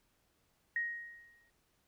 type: tone with exponential decay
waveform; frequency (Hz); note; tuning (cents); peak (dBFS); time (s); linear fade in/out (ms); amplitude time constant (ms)
sine; 1877; A#6; +11; -30; 0.76-1.5; 2; 160
effects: pink hiss -75 dBFS RMS until 1.87 s